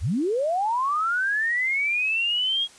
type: linear sweep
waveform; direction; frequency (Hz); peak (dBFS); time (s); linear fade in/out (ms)
sine; up; 48.36 to 3308; -21; 0-2.68; 50
effects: white hiss -50 dBFS RMS until 2.78 s + resampled to 22050 Hz